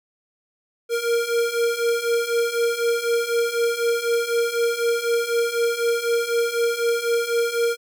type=beating tone pair; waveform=square; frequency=465.7 / 469.7 Hz; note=A#4 / A#4; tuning=-2 / +13 cents; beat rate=4 Hz; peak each=-25 / -22 dBFS; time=0.89-7.77 s; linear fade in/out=50 ms; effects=none